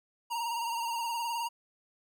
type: tone with vibrato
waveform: square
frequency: 932.3 Hz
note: A#5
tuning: in tune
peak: -32 dBFS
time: 0.3-1.49 s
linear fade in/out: 20 ms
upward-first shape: sine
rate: 19 Hz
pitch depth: 45 cents each way
effects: none